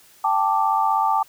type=chord; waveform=sine; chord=G suspended second; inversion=none; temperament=equal; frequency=784 / 880 / 1174.7 Hz; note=G5 / A5 / D6; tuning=0 / 0 / 0 cents; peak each=-22 / -20 / -22 dBFS; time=0.24-1.23 s; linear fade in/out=5 ms; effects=white hiss -52 dBFS RMS until 1.28 s